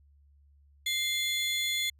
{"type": "tone pair together", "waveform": "35% pulse", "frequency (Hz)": [2093, 3439], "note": ["C7", "A7"], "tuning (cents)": [0, -40], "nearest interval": "major sixth", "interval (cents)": 860, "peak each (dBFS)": [-30, -28], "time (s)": [0.86, 1.9], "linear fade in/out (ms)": 5, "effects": ["added 71 Hz sine -58 dBFS peak until 1.99 s", "resampled to 32000 Hz"]}